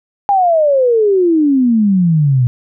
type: exponential sweep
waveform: sine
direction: down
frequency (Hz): 820 to 120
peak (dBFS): -8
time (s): 0.29-2.47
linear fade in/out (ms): 0
effects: none